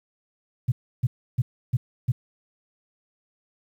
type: tone bursts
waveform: sine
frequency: 122.6 Hz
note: B2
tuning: 12 cents flat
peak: -17 dBFS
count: 5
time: 0.68-2.12 s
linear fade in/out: 10 ms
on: 40 ms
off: 310 ms
effects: 9-bit